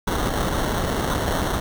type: noise with sample-and-hold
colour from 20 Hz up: pink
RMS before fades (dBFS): -23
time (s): 0.07-1.6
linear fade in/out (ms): 5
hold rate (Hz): 2450
effects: none